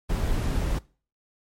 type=noise; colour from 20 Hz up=brown; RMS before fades=-25 dBFS; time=0.09-0.79 s; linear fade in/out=10 ms; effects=noise-tail reverb RT60 0.4 s tail -22 dB re dry + MP3 64 kbps